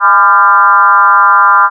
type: tone with frequency modulation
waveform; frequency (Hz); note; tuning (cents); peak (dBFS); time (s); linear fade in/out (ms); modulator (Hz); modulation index
sine; 1198; D6; +34; -3; 0-1.7; 50; 188; 1.4
effects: none